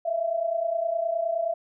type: tone pair together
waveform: sine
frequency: 644.4 / 674 Hz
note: E5 / E5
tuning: -39 / +38 cents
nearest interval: minor second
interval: 77 cents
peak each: -29 / -25 dBFS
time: 0.05-1.54 s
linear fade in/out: 10 ms
effects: none